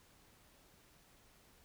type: silence
effects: pink hiss -66 dBFS RMS until 1.64 s